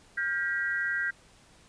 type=tone cluster; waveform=sine; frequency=1414 / 1593 / 1924 Hz; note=F6 / G6 / B6; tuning=+21 / +27 / -46 cents; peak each=-36 / -29 / -32 dBFS; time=0.17-1.11 s; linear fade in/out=10 ms; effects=pink hiss -58 dBFS RMS until 1.68 s + resampled to 22050 Hz